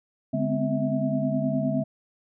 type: tone cluster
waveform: sine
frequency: 144.9 / 207.9 / 250.2 / 259.9 / 649 Hz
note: D3 / G#3 / B3 / C4 / E5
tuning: -23 / +2 / +23 / -11 / -27 cents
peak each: -29 dBFS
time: 0.33-1.84 s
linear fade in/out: 10 ms
effects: none